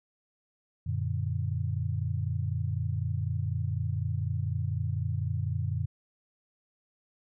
sine chord, Gb augmented, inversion none, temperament equal with one note detuned, 92.5 / 116.54 / 148.45 Hz, Gb2 / Bb2 / D3, 0 / 0 / +19 cents, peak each -31 / -32 / -34 dBFS, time 0.86-5.86 s, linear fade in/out 10 ms, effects none

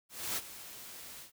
white noise with ADSR envelope, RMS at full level -34 dBFS, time 0.09-1.32 s, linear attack 280 ms, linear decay 36 ms, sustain -14 dB, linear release 110 ms, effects none

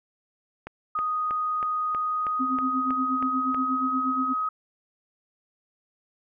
click train, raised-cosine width 0.5 ms, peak -21 dBFS, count 10, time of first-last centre 0.67-3.545 s, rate 3.13 Hz
sine tone with pitch glide, 1244.5 to 1264.1 Hz, D#6 to D#6, 0 to +27 cents, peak -24 dBFS, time 0.95-4.49 s, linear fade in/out 5 ms, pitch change +27 cents, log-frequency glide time 1.97-3.92 s
sine tone with tremolo, 261.6 Hz, C4, in tune, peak -24 dBFS, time 2.39-4.34 s, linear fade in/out 20 ms, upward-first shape sine, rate 8.4 Hz, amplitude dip 80%
effects none

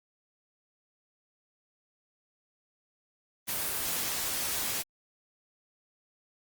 white noise, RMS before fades -32 dBFS, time 3.47-4.83 s, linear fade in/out 20 ms, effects Opus 24 kbps

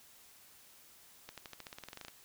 accelerating click train, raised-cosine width 0.2 ms, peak -28 dBFS, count 15, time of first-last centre 1.29-2.083 s, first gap 87 ms, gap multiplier 0.93, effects white hiss -60 dBFS RMS until 2.24 s

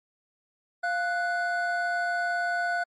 triangle tone pair together, 699 / 1481.1 Hz, F5 / F#6, +1 / +1 cents, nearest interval octave + minor second, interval 1300 cents, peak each -26 dBFS, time 0.83-2.84 s, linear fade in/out 10 ms, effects MP3 48 kbps

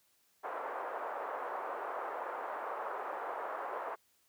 white band-pass noise, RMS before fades -40 dBFS, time 0.43-3.96 s, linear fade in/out 20 ms, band 460 to 1200 Hz, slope 24 dB/octave, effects white hiss -72 dBFS RMS until 4.28 s

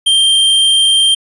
square tone, 3167 Hz, G7, 17 cents sharp, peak -8 dBFS, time 0.06-1.15 s, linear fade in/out 10 ms, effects resampled to 24000 Hz

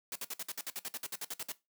white noise bursts, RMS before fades -39 dBFS, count 16, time 0.12-1.52 s, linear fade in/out 2 ms, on 35 ms, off 56 ms, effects noise-tail reverb RT60 0.2 s tail -17 dB re dry + high-pass 200 Hz 12 dB/octave

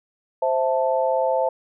sine chord, A minor, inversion first, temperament equal, 523.3 / 659.3 / 880 Hz, C5 / E5 / A5, 0 / 0 / 0 cents, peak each -21 / -23 / -24 dBFS, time 0.42-1.49 s, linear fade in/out 5 ms, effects none

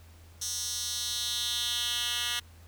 10% pulse tone with high-pass filter sweep, 240 Hz, B3, 49 cents flat, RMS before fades -32 dBFS, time 0.41-2.4 s, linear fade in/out 10 ms, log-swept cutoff 5700 to 2500 Hz, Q 2.5, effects added 83 Hz sine -51 dBFS peak until 2.67 s + pink hiss -59 dBFS RMS until 2.67 s

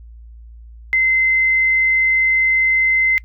sine tone, 2065 Hz, C7, 23 cents flat, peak -12 dBFS, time 0.93-3.18 s, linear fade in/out 0 ms, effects noise-tail reverb RT60 0.1 s tail -24 dB re dry + added 57 Hz sine -36 dBFS peak until 3.24 s

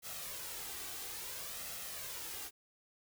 white noise with flanger, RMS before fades -44 dBFS, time 0.02-2.51 s, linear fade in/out 50 ms, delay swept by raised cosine 1.5 to 2.6 ms, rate 0.59 Hz, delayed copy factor +0.5, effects none

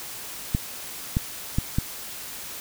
clicks, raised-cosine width 5 ms, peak -9 dBFS, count 4, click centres 0.549 / 1.169 / 1.585 / 1.785 s, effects white hiss -37 dBFS RMS until 2.6 s

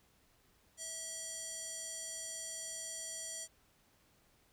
square tone with band-pass filter, 649 Hz, E5, 27 cents flat, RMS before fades -44 dBFS, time 0.77-3.48 s, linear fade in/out 50 ms, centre 7700 Hz, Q 3.3, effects pink hiss -70 dBFS RMS until 4.52 s

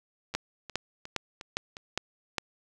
two click trains, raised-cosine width 0.2 ms, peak -24 / -11 dBFS, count 5 / 6, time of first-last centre 0.34-1.769 / 0.35-2.383 s, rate 2.8 / 2.46 Hz, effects none

